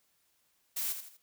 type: noise with echo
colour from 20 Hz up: blue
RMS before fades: -34 dBFS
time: 0.76-0.93 s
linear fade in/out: 10 ms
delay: 81 ms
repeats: 3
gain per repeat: -8 dB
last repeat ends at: 1.173 s
effects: white hiss -73 dBFS RMS until 1.22 s